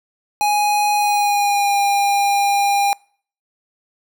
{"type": "tone with pitch glide", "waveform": "square", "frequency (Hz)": [830.6, 804.2], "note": ["G#5", "G5"], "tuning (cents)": [0, 44], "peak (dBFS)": -15, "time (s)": [0.41, 2.93], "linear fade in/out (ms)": 0, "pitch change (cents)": -56, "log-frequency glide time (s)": [0.94, 1.79], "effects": ["noise-tail reverb RT60 0.5 s tail -26 dB re dry"]}